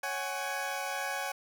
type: chord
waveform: 20% pulse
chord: C# suspended fourth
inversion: none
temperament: equal with one note detuned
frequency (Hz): 554.4 / 750.3 / 830.6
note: C#5 / F#5 / G#5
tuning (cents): 0 / +24 / 0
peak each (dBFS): -34 / -32 / -32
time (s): 0.03-1.32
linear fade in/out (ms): 5
effects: none